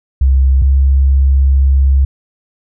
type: tone pair in turn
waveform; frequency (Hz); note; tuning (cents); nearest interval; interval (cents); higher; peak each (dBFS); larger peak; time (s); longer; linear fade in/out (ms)
sine; 66.4 / 67.72; C2 / C#2; +26 / -40; unison; 34; second; -6; neither; 0.21-0.62 / 0.62-2.05; second; 5
effects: none